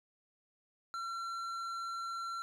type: tone with tanh clipping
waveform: triangle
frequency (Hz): 1359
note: F6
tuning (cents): -48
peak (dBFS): -39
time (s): 0.94-2.42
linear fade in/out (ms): 0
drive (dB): 14
effects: none